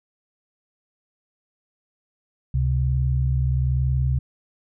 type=tone pair together; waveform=sine; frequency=69.1 / 130.14 Hz; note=C#2 / C3; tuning=-5 / -9 cents; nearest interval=major seventh; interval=1096 cents; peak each=-21 dBFS; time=2.54-4.19 s; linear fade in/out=5 ms; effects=none